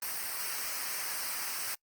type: noise with comb filter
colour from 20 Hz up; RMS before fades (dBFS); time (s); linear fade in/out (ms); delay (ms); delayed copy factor
white; -36; 0.02-1.75; 5; 0.28; -0.7
effects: noise-tail reverb RT60 0.1 s tail -25 dB re dry + Opus 24 kbps